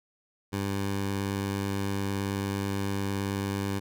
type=tone; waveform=15% pulse; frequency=99 Hz; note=G2; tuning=18 cents sharp; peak=-22 dBFS; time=0.52-3.8 s; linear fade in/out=20 ms; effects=none